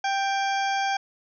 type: harmonic tone with a mistuned harmonic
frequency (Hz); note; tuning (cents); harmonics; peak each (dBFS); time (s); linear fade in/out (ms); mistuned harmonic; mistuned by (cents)
786; G5; +4; 1 / 2 / 3 / 4 / 6 / 7 / 8; -24 / -30 / -34 / -36 / -40 / -41 / -42; 0.04-0.97; 5; 4; +62
effects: none